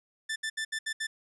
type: tone bursts at uneven times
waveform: sawtooth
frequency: 1768 Hz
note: A6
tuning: 8 cents sharp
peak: -27 dBFS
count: 6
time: 0.29-0.36 / 0.43-0.5 / 0.57-0.65 / 0.72-0.79 / 0.86-0.93 / 1-1.07 s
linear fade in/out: 10 ms
effects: resampled to 24000 Hz